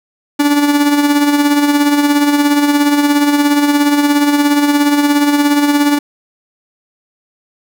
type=tone with tremolo; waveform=45% pulse; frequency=290 Hz; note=D4; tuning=22 cents flat; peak=-7 dBFS; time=0.39-5.99 s; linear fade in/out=10 ms; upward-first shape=sine; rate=17 Hz; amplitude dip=50%; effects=none